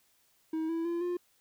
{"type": "tone with pitch steps", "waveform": "triangle", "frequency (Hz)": [318.9, 330, 341.4, 353.2], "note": ["D#4", "E4", "F4", "F4"], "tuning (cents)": [43, 2, -39, 20], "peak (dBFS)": -28, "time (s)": [0.53, 1.17], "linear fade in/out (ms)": 5, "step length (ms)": 160, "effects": ["white hiss -69 dBFS RMS until 1.4 s"]}